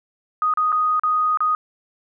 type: tone with dropouts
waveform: sine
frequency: 1244.5 Hz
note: D#6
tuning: in tune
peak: -16 dBFS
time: 0.42-1.55 s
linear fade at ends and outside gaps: 1 ms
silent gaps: 0.538-0.573 / 0.72-0.726 / 0.996-1.035 / 1.373-1.405 s
effects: none